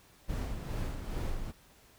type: noise with tremolo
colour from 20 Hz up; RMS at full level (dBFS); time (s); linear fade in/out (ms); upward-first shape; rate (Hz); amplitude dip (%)
brown; -33; 0.28-1.52; 20; sine; 2.4; 50
effects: pink hiss -61 dBFS RMS until 1.98 s